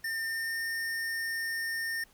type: tone with pitch glide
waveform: square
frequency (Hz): 1806 to 1820.7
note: A6 to A#6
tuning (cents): +45 to -41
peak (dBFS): -32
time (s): 0.04-2.04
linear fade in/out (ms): 5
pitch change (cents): +14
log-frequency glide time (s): 0.24-0.58
effects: pink hiss -62 dBFS RMS until 2.13 s